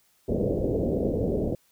white low-pass noise, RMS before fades -26 dBFS, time 0.28-1.55 s, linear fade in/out 5 ms, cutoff 560 Hz, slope 48 dB/octave, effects white hiss -65 dBFS RMS until 1.71 s

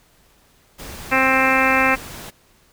pink noise, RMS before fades -35 dBFS, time 0.78-2.31 s, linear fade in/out 20 ms
harmonic tone, 263.4 Hz, C4, 12 cents sharp, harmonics 1 / 2 / 3 / 4 / 5 / 6 / 7 / 8 / 9 / 10, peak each -23 / -23 / -23 / -23 / -23 / -23 / -23 / -23 / -23 / -23 dBFS, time 1.11-1.96 s, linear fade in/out 20 ms
effects pink hiss -56 dBFS RMS until 2.72 s

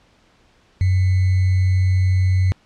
sine tone with sample-and-hold, 93.1 Hz, F#2, 11 cents sharp, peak -13 dBFS, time 0.81-2.52 s, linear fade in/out 0 ms, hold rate 2100 Hz, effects pink hiss -56 dBFS RMS until 2.65 s + low-pass 5000 Hz 12 dB/octave

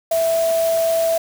sine tone in noise, 659.3 Hz, E5, in tune, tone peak -15 dBFS, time 0.11-1.18 s, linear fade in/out 5 ms, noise white, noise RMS -30 dBFS, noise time 0.11-1.18 s, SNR +12 dB, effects none

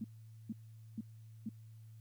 sine tone bursts, 220 Hz, A3, in tune, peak -37 dBFS, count 4, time 0.01-1.492 s, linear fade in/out 5 ms, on 33 ms, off 450 ms, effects added 111 Hz sine -52 dBFS peak until 2 s + white hiss -75 dBFS RMS until 2 s

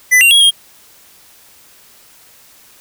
square tone with pitch steps, 2000 / 2765 / 3310 / 3238 Hz, B6 / F7 / G#7 / G#7, +21 / -18 / -6 / -45 cents, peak -6 dBFS, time 0.11-0.51 s, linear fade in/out 20 ms, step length 100 ms, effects white hiss -45 dBFS RMS until 2.8 s

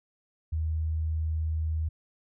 sine tone, 79.2 Hz, D#2, 31 cents sharp, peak -26 dBFS, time 0.52-1.89 s, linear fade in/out 10 ms, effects none

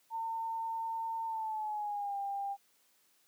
sine tone with pitch glide, 905 to 797 Hz, A5 to G5, +48 to +28 cents, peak -34 dBFS, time 0.1-2.57 s, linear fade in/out 50 ms, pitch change -220 cents, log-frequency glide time 1.24-2.17 s, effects white hiss -70 dBFS RMS until 3.27 s + high-pass 150 Hz 12 dB/octave

